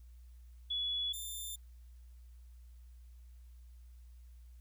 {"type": "tone pair in turn", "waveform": ["sine", "10% pulse"], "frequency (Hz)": [3400, 3568], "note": ["G#7", "A7"], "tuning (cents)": [40, 23], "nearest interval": "minor second", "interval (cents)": 83, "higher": "second", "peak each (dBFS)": [-33, -33], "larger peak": "neither", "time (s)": [[0.7, 1.13], [1.13, 1.56]], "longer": "neither", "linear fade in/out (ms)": 10, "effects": ["added 60 Hz sine -52 dBFS peak until 4.6 s", "white hiss -75 dBFS RMS until 4.6 s"]}